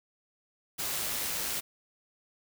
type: noise with amplitude modulation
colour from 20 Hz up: white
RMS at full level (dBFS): -32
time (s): 0.78-1.61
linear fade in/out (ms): 20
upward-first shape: sine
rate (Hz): 109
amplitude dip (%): 25
effects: none